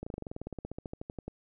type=slowing click train; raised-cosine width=2 ms; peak=-25 dBFS; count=22; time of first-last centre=0.03-1.28 s; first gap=35 ms; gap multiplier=1.05; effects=none